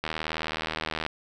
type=click train; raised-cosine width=0.3 ms; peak=-13 dBFS; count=82; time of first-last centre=0.04-1.064 s; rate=79.1 Hz; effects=none